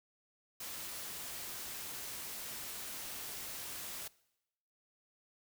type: noise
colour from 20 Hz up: white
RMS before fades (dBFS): -44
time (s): 0.6-4.08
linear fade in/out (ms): 5
effects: noise-tail reverb RT60 0.9 s tail -22 dB re dry